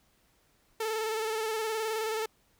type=tone with vibrato; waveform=sawtooth; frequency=440 Hz; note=A4; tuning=in tune; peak=-26 dBFS; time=0.8-2.26 s; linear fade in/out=5 ms; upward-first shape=square; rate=19 Hz; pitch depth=32 cents each way; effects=pink hiss -68 dBFS RMS until 2.59 s